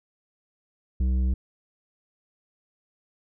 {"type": "tone with tanh clipping", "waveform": "sine", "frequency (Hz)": 63.6, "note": "C2", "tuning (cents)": -48, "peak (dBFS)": -22, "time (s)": [1, 1.34], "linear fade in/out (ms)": 5, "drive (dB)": 9, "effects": []}